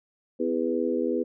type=harmonic tone with a mistuned harmonic; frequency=82.3 Hz; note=E2; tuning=2 cents flat; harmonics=3 / 4 / 5 / 6; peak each=-29 / -29 / -29 / -29 dBFS; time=0.39-1.24 s; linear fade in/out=20 ms; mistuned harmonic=3; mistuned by=+32 cents; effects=none